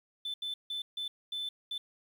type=tone bursts at uneven times; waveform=sine; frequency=3520 Hz; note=A7; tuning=in tune; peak=-32 dBFS; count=6; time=0.25-0.34 / 0.42-0.54 / 0.7-0.82 / 0.97-1.08 / 1.32-1.49 / 1.71-1.78 s; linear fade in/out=5 ms; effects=tanh soft clip ceiling -32 dBFS + 10-bit